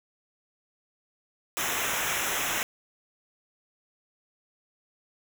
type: noise with comb filter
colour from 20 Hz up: pink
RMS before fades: -29 dBFS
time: 1.57-2.63 s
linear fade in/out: 0 ms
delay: 0.22 ms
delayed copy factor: -0.9
effects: none